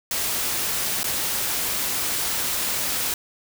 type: noise with dropouts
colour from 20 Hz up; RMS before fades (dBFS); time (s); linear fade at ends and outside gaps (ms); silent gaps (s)
white; -25; 0.11-3.14; 2; 1.032-1.042
effects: none